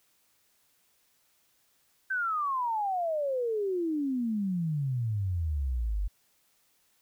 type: exponential sweep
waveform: sine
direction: down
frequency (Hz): 1568 to 46.25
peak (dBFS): -27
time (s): 2.1-6.08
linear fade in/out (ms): 10
effects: white hiss -69 dBFS RMS until 7.01 s